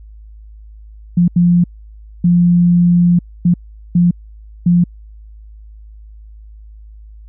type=tone bursts at uneven times; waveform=sine; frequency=174.61 Hz; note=F3; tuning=in tune; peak=-7 dBFS; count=6; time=1.17-1.28 / 1.36-1.64 / 2.24-3.19 / 3.45-3.54 / 3.95-4.11 / 4.66-4.84 s; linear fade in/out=5 ms; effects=added 53 Hz sine -34 dBFS peak until 7.28 s